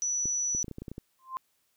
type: tone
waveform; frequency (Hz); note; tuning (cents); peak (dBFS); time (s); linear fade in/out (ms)
sine; 5920; F#8; 0; -27; 0.02-0.63; 0
type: clicks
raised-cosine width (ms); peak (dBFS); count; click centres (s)
3; -26; 10; 0.256 / 0.549 / 0.644 / 0.682 / 0.713 / 0.784 / 0.82 / 0.882 / 0.916 / 0.981
type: tone with exponential growth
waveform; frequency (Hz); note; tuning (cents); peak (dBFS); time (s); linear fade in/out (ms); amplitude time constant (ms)
sine; 1046.5; C6; 0; -28; 1.19-1.37; 0; 39
effects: white hiss -73 dBFS RMS until 1.76 s